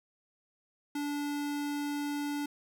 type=tone; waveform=square; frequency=290 Hz; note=D4; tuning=22 cents flat; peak=-33 dBFS; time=0.95-2.46 s; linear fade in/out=5 ms; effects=10-bit